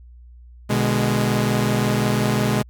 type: chord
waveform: sawtooth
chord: G# diminished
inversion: first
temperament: equal with one note detuned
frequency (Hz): 123.47 / 148.97 / 207.7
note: B2 / D3 / G#3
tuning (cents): 0 / +25 / 0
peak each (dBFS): -17 / -22 / -17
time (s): 0.69-2.63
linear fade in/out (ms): 20
effects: added 60 Hz sine -41 dBFS peak until 2.69 s